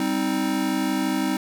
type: chord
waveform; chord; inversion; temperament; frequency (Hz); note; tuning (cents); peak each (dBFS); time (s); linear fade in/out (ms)
square; C minor; second; just; 196.22 / 261.6 / 314; G3 / C4 / Eb4; +2 / 0 / +16; -29 / -26 / -26; 0-1.37; 2
effects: none